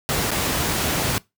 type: noise with dropouts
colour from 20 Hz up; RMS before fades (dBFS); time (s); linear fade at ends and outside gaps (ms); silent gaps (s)
pink; -22; 0.09-1.18; 0; 0.307-0.315
effects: noise-tail reverb RT60 0.2 s tail -22 dB re dry + high-pass 60 Hz 12 dB/octave